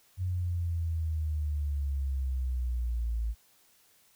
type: exponential sweep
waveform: sine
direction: down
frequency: 92.5 to 55 Hz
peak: -28 dBFS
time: 0.17-3.35 s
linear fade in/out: 50 ms
effects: white hiss -64 dBFS RMS until 4.15 s